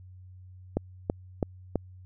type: click train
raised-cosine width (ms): 2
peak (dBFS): -12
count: 4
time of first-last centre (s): 0.77-1.757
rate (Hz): 3.04
effects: added 92 Hz sine -46 dBFS peak until 2.05 s